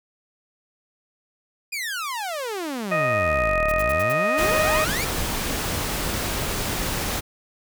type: exponential two-way sweep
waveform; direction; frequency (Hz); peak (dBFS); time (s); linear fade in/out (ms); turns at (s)
sawtooth; down then up; 2489 to 33.8 to 2489; -23; 1.72-5.05; 10; 3.68
type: harmonic tone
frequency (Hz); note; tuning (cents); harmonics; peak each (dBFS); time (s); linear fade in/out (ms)
622.3; D#5; 0; 1 / 2 / 3 / 4; -22 / -25 / -27 / -28; 2.91-4.85; 10
type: noise bursts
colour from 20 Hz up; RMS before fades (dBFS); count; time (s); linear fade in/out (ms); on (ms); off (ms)
blue; -35; 5; 3.69-4.123; 0; 25; 77
type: noise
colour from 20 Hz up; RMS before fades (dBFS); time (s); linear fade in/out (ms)
pink; -26; 4.37-7.21; 20
effects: none